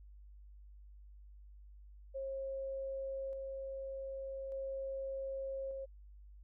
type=tone with tremolo; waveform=sine; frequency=539 Hz; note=C#5; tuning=49 cents flat; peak=-38 dBFS; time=2.14-5.86 s; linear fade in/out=20 ms; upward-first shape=square; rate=0.42 Hz; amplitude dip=25%; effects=added 50 Hz sine -53 dBFS peak until 6.43 s